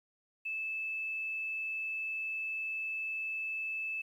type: tone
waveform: sine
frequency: 2622 Hz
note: E7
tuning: 10 cents flat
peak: -34 dBFS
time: 0.45-4.02 s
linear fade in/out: 10 ms
effects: 11-bit